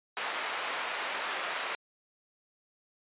white band-pass noise, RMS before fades -35 dBFS, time 0.17-1.75 s, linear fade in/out 0 ms, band 590 to 2200 Hz, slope 12 dB/octave, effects resampled to 8000 Hz

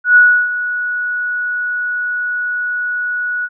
sine tone with ADSR envelope, 1466 Hz, F#6, 16 cents flat, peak -3 dBFS, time 0.04-3.49 s, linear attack 120 ms, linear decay 320 ms, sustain -13 dB, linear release 48 ms, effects none

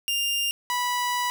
sawtooth tone pair in turn, 2800 / 982.3 Hz, F7 / B5, +4 / -10 cents, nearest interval octave + tritone, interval 1814 cents, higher first, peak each -20 dBFS, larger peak neither, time 0.08-0.51 / 0.7-1.3 s, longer second, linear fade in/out 0 ms, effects none

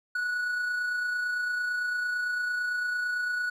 triangle tone with amplitude modulation, 1469 Hz, F#6, 13 cents flat, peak -24 dBFS, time 0.15-3.5 s, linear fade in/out 5 ms, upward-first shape sine, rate 28.9 Hz, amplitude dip 30%, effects none

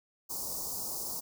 white band-stop noise, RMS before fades -37 dBFS, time 0.29-1.21 s, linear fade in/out 20 ms, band 1100 to 4700 Hz, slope 48 dB/octave, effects none

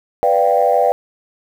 sine chord, G dominant seventh, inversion first, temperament equal, 493.9 / 587.3 / 698.5 / 784 Hz, B4 / D5 / F5 / G5, 0 / 0 / 0 / 0 cents, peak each -16 dBFS, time 0.23-0.92 s, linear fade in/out 0 ms, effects tanh soft clip ceiling -2 dBFS + 7-bit

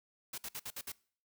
white noise bursts, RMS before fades -42 dBFS, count 6, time 0.33-0.92 s, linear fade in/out 5 ms, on 50 ms, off 58 ms, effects noise-tail reverb RT60 0.5 s tail -23 dB re dry

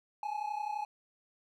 triangle tone pair together, 830.6 / 862.3 Hz, G#5 / A5, 0 / -35 cents, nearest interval minor second, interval 65 cents, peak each -34 / -36 dBFS, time 0.23-0.85 s, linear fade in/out 2 ms, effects none

